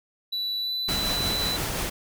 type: tone with pitch glide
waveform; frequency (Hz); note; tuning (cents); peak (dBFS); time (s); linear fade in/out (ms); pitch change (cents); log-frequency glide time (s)
triangle; 3951 to 3985; B7 to B7; 0 to +15; -25; 0.32-1.57; 10; +15; 0.61-0.72
type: noise with tremolo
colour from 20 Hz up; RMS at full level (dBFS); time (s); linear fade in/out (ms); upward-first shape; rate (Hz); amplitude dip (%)
pink; -28; 0.88-1.9; 10; sine; 5.7; 25
effects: none